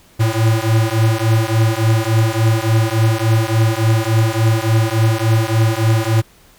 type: beating tone pair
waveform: square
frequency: 110 / 113.5 Hz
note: A2 / A#2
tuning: 0 / -46 cents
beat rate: 3.5 Hz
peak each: -16 dBFS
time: 0.19-6.22 s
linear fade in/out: 20 ms
effects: pink hiss -49 dBFS RMS until 6.58 s